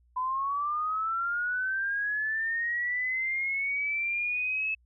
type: linear sweep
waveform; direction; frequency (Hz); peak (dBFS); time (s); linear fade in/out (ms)
sine; up; 1001 to 2605; -27; 0.16-4.75; 10
effects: added 60 Hz sine -61 dBFS peak until 4.85 s